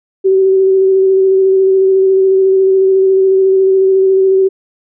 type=tone with vibrato; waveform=sine; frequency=382.4 Hz; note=G4; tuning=43 cents flat; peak=-6 dBFS; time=0.24-4.49 s; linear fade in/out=20 ms; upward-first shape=square; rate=14 Hz; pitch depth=13 cents each way; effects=none